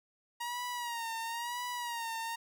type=tone with vibrato; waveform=sawtooth; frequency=944 Hz; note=A#5; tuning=22 cents sharp; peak=-32 dBFS; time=0.4-2.36 s; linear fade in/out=10 ms; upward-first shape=sine; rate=0.99 Hz; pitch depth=69 cents each way; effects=none